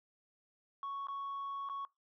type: tone with dropouts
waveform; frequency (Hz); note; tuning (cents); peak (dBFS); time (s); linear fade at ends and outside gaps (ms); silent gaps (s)
sine; 1110; C#6; +2; -36; 0.83-1.85; 1; 1.07-1.084 / 1.689-1.697
effects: noise-tail reverb RT60 0.2 s tail -23 dB re dry + tanh soft clip ceiling -36 dBFS